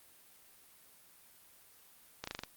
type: slowing click train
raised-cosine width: 0.2 ms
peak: -21 dBFS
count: 6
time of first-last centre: 2.24-2.436 s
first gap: 34 ms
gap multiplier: 1.07
effects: white hiss -61 dBFS RMS until 2.56 s + Opus 32 kbps